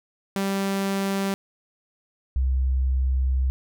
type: tone pair in turn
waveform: sawtooth / sine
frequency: 195.8 / 65.1 Hz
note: G3 / C2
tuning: -2 / -8 cents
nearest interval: octave + perfect fifth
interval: 1906 cents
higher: first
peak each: -19 dBFS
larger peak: neither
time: 0.36-1.34 / 2.36-3.5 s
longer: second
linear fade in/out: 0 ms
effects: none